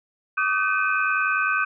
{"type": "tone cluster", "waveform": "sine", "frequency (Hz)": [1152, 1242, 1529, 2457, 2556], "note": ["D6", "D#6", "G6", "D#7", "D#7"], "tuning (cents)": [-34, -3, -44, -22, 46], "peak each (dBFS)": [-28, -27, -22, -30, -30], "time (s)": [0.37, 1.65], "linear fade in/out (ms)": 10, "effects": []}